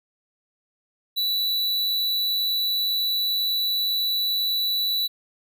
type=tone; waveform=square; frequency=3951 Hz; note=B7; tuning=in tune; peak=-22 dBFS; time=1.16-5.08 s; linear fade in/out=20 ms; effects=none